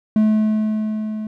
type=tone with level ramp; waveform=triangle; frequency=215.6 Hz; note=A3; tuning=35 cents flat; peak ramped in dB=-9 to -22 dBFS; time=0.16-1.27 s; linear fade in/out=2 ms; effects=none